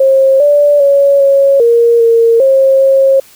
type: tone with pitch steps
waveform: sine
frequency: 536 / 582 / 560 / 552 / 468.2 / 460.3 / 537 / 540 Hz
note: C5 / D5 / C#5 / C#5 / A#4 / A#4 / C5 / C#5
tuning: +42 / -16 / +18 / -7 / +8 / -22 / +45 / -45 cents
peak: -4 dBFS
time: 0-3.2 s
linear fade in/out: 5 ms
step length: 400 ms
effects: white hiss -41 dBFS RMS until 3.35 s